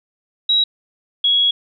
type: tone pair in turn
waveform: sine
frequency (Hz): 3857 / 3332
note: B7 / G#7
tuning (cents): -42 / +5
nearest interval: minor third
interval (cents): 253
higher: first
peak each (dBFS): -12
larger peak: neither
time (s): 0.49-0.64 / 1.24-1.51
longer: second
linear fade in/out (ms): 5
effects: none